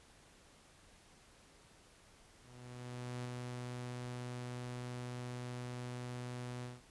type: tone with ADSR envelope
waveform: sawtooth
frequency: 123.47 Hz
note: B2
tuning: in tune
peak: -36 dBFS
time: 2.38-6.82 s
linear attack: 870 ms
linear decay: 4 ms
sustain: -2 dB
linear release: 190 ms
effects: pink hiss -63 dBFS RMS until 6.9 s + resampled to 24000 Hz